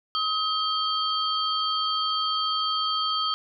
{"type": "tone cluster", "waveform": "sine", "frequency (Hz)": [1268, 3187, 4504], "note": ["D#6", "G7", "C#8"], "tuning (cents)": [32, 28, 27], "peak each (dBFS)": [-26, -28, -30], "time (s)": [0.15, 3.34], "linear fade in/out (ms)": 0, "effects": []}